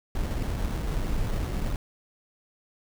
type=noise with sample-and-hold; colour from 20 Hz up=brown; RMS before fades=-28 dBFS; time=0.15-1.76 s; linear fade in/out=2 ms; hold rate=2450 Hz; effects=none